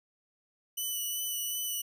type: tone with vibrato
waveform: 5% pulse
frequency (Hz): 2974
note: F#7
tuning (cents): +8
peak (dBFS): -24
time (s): 0.77-1.82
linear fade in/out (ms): 10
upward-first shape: sine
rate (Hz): 2.7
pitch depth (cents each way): 15
effects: none